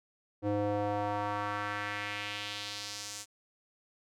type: tone with band-pass filter sweep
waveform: square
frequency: 103.1 Hz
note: G#2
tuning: 12 cents flat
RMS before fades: -35 dBFS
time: 0.42-3.26 s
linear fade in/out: 50 ms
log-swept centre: 410 to 7300 Hz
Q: 1.8
effects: none